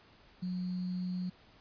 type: tone with sample-and-hold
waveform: sine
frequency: 181.7 Hz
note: F#3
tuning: 31 cents flat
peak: -33 dBFS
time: 0.42-1.3 s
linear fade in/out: 10 ms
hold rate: 4410 Hz
effects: pink hiss -61 dBFS RMS until 1.6 s + resampled to 11025 Hz